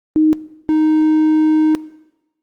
sine / triangle tone pair in turn, 311.1 / 311.1 Hz, D#4 / D#4, 0 / 0 cents, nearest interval unison, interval 0 cents, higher neither, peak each -9 dBFS, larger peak neither, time 0.16-0.33 / 0.69-1.75 s, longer second, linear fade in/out 0 ms, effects noise-tail reverb RT60 1.0 s tail -18 dB re dry + Opus 24 kbps

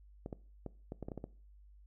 clicks, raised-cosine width 2 ms, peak -28 dBFS, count 9, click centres 0.261 / 0.328 / 0.663 / 0.921 / 1.027 / 1.085 / 1.118 / 1.177 / 1.241 s, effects noise-tail reverb RT60 0.4 s tail -20 dB re dry + added 50 Hz sine -56 dBFS peak until 1.86 s

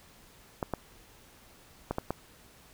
clicks, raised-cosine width 1 ms, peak -16 dBFS, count 5, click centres 0.628 / 0.737 / 1.91 / 1.984 / 2.106 s, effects pink hiss -57 dBFS RMS until 2.73 s

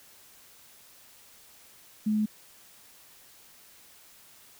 sine tone, 213.5 Hz, G#3, 48 cents sharp, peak -23 dBFS, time 2.06-2.26 s, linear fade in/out 10 ms, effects white hiss -55 dBFS RMS until 4.59 s

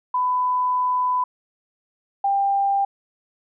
sine tone pair in turn, 1000 / 793.7 Hz, B5 / G5, +21 / +21 cents, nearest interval major third, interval 400 cents, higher first, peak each -18 / -17 dBFS, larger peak second, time 0.14-1.24 / 2.24-2.85 s, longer first, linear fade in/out 5 ms, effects none

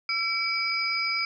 sine tone cluster, 1342 / 2297 / 4946 Hz, E6 / D7 / D#8, +31 / -39 / -11 cents, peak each -33 / -27 / -29 dBFS, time 0.09-1.25 s, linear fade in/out 2 ms, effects none

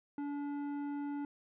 triangle tone with tanh clipping, 287.3 Hz, D4, 38 cents flat, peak -38 dBFS, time 0.18-1.25 s, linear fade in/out 2 ms, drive 15 dB, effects none

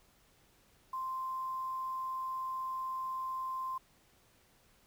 sine tone with quantisation, 1044 Hz, C6, 4 cents flat, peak -35 dBFS, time 0.93-3.78 s, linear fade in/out 5 ms, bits 10, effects pink hiss -67 dBFS RMS until 4.86 s

